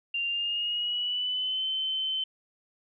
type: tone with pitch glide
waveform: sine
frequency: 2785 to 3072 Hz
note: F7 to G7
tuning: -5 to -36 cents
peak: -27 dBFS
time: 0.14-2.24 s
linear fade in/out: 5 ms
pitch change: +169 cents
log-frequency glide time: 0.27-1.65 s
effects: none